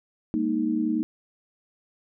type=chord; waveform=sine; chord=Ab suspended second; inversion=none; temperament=equal with one note detuned; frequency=203 / 233.1 / 311.1 Hz; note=Ab3 / Bb3 / Eb4; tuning=-39 / 0 / 0 cents; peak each=-31 / -26 / -25 dBFS; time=0.34-1.03 s; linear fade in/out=0 ms; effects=none